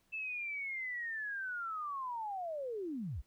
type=linear sweep; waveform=sine; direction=down; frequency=2647 to 44.94 Hz; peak=-37 dBFS; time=0.12-3.22 s; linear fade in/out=20 ms; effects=pink hiss -74 dBFS RMS until 3.26 s